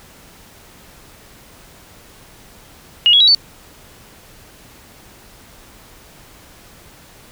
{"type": "tone with pitch steps", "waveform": "sine", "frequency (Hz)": [2875, 3341, 3882, 4511], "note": ["F7", "G#7", "B7", "C#8"], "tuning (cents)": [50, 10, -31, 29], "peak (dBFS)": -7, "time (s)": [3.06, 3.348], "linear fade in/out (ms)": 0, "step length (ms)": 72, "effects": ["pink hiss -44 dBFS RMS until 7.31 s"]}